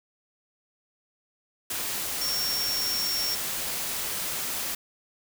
sine tone in noise, 5500 Hz, F8, 27 cents flat, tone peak -27 dBFS, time 2.21-3.35 s, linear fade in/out 5 ms, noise white, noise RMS -31 dBFS, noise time 1.7-4.75 s, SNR +1 dB, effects none

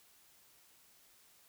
silence, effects white hiss -65 dBFS RMS until 1.48 s

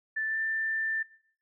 sine tone with pitch glide, 1760 to 1779.4 Hz, A6 to A6, 0 to +19 cents, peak -28 dBFS, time 0.16-1.03 s, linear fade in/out 10 ms, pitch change +19 cents, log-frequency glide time 0.26-0.39 s, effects noise-tail reverb RT60 0.6 s tail -20 dB re dry

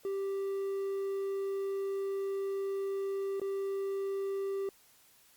triangle tone with dropouts, 392 Hz, G4, in tune, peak -30 dBFS, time 0.05-4.69 s, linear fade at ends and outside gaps 1 ms, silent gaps 3.398-3.416 s, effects white hiss -63 dBFS RMS until 5.36 s + Opus 48 kbps

